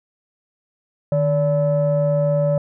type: tone pair together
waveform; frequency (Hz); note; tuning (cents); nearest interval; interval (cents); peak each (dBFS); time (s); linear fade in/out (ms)
sine; 152.56 / 576; D#3 / D5; -34 / -34; octave + major seventh; 2300; -17 / -16; 1.12-2.58; 2
effects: tanh soft clip ceiling -11 dBFS